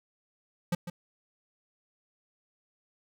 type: tone with echo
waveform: square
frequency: 174.61 Hz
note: F3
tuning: in tune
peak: -26 dBFS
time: 0.72-0.75 s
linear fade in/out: 5 ms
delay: 150 ms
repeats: 1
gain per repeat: -10 dB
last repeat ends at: 0.9 s
effects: none